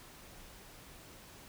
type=silence; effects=pink hiss -54 dBFS RMS until 1.48 s